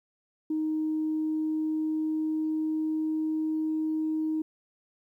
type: tone with pitch glide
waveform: sine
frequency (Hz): 311.7 to 313.5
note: D#4 to D#4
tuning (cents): +3 to +13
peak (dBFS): -25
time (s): 0.5-4.42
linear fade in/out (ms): 5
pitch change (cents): +10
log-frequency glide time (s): 0.92-3.53
effects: tanh soft clip ceiling -21 dBFS + 11-bit